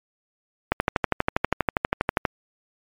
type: click train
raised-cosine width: 0.5 ms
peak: -4 dBFS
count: 20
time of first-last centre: 0.72-2.252 s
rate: 12.4 Hz
effects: MP3 96 kbps